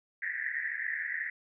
pink band-pass noise, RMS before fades -35 dBFS, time 0.22-1.3 s, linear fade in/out 2 ms, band 1700 to 2000 Hz, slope 96 dB/octave, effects none

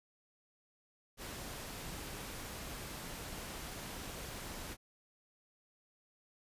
pink noise, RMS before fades -45 dBFS, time 1.17-4.77 s, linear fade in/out 50 ms, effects resampled to 32000 Hz

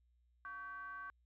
triangle ring-modulated tone, 210.2 Hz, G#3, 21 cents sharp, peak -40 dBFS, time 0.45-1.1 s, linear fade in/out 0 ms, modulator 1340 Hz, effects added 60 Hz sine -70 dBFS peak until 1.25 s

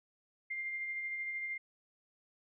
sine tone with tremolo, 2100 Hz, C7, 6 cents sharp, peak -35 dBFS, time 0.5-1.58 s, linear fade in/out 10 ms, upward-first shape sine, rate 13 Hz, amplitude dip 30%, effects none

